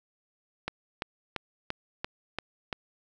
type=click train; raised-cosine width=0.3 ms; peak=-15 dBFS; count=7; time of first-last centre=0.68-2.728 s; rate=2.93 Hz; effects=none